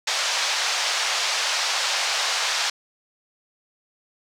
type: band-pass noise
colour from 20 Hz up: white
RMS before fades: -24 dBFS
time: 0.07-2.7 s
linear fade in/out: 5 ms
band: 610 to 6000 Hz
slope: 24 dB/octave
effects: none